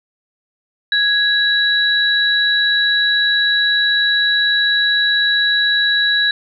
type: tone pair together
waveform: sine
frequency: 1661.2 / 3912 Hz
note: G#6 / B7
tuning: 0 / -17 cents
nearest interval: octave + minor third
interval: 1483 cents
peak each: -15 dBFS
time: 0.92-6.31 s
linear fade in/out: 2 ms
effects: none